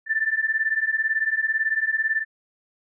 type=beating tone pair; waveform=sine; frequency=1760 / 1778 Hz; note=A6 / A6; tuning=0 / +18 cents; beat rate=18 Hz; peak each=-24 / -23 dBFS; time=0.06-2.25 s; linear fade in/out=50 ms; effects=none